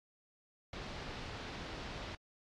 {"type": "low-pass noise", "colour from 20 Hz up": "pink", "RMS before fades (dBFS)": -45, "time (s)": [0.73, 2.15], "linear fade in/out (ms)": 2, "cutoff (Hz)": 4800, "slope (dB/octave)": 24, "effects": ["AAC 64 kbps"]}